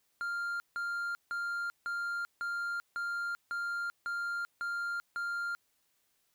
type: tone bursts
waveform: triangle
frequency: 1396.9 Hz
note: F6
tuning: in tune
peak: -31 dBFS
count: 10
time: 0.21-5.55 s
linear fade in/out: 0 ms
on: 390 ms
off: 160 ms
effects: white hiss -75 dBFS RMS until 6.34 s